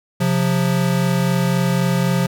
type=tone pair together; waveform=square; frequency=133.7 / 177.54 Hz; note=C3 / F3; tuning=+38 / +29 cents; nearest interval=perfect fourth; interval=491 cents; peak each=-20 / -18 dBFS; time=0.2-2.27 s; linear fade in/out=10 ms; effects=none